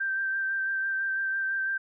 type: tone with vibrato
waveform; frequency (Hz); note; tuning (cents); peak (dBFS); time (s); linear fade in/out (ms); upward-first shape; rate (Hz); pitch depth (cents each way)
sine; 1568; G6; 0; -26; 0-1.78; 10; sine; 6; 18
effects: none